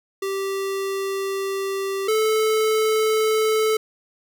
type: tone pair in turn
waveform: square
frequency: 390 / 435.8 Hz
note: G4 / A4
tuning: -9 / -17 cents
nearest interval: major second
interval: 192 cents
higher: second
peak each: -24 / -18 dBFS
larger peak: second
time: 0.22-2.08 / 2.08-3.77 s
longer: first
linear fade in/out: 5 ms
effects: none